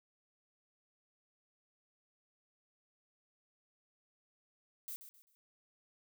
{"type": "noise with echo", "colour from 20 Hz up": "violet", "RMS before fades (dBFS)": -44, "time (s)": [4.88, 4.96], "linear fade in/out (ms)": 0, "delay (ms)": 130, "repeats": 3, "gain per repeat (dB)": -10, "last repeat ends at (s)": 5.35, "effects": []}